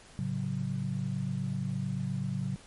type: chord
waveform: sine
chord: F# minor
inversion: first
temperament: equal with one note detuned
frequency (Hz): 110 / 138.59 / 185.75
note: A2 / C#3 / F#3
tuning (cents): 0 / 0 / +7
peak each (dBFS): -37 / -33 / -34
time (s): 0.19-2.56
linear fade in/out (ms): 0
effects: pink hiss -54 dBFS RMS until 2.66 s + MP3 48 kbps